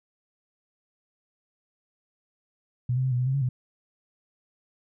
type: tone with pitch steps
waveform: sine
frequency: 123.6 / 129.5 / 130.9 / 123.1 / 126.3 / 132.8 / 139.4 / 125.9 Hz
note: B2 / C3 / C3 / B2 / B2 / C3 / C#3 / B2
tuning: +2 / -17 / +1 / -5 / +39 / +26 / +10 / +34 cents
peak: -22 dBFS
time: 2.89-3.49 s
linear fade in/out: 5 ms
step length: 75 ms
effects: none